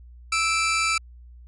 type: tone pair together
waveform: sawtooth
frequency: 1316.7 / 2349 Hz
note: E6 / D7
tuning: -2 / 0 cents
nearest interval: minor seventh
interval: 1002 cents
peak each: -20 dBFS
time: 0.32-0.98 s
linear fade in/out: 5 ms
effects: added 60 Hz sine -43 dBFS peak until 1.47 s + resampled to 24000 Hz